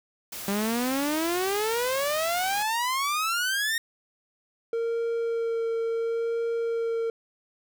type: noise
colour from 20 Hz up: white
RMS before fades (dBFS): -37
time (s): 0.32-2.63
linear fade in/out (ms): 5
type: exponential sweep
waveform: sawtooth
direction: up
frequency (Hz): 195.5 to 1864.7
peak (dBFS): -21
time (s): 0.48-3.78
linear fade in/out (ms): 2
type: tone with vibrato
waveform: triangle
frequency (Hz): 460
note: A#4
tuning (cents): -23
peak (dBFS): -23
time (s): 4.73-7.1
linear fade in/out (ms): 2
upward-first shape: sine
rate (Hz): 0.72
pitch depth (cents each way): 12
effects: none